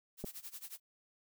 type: noise with tremolo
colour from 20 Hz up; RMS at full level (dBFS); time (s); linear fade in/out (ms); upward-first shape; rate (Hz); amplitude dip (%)
blue; -45; 0.17-0.8; 50; sine; 11; 90
type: clicks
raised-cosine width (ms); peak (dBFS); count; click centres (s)
2; -28; 2; 0.24 / 0.245
effects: none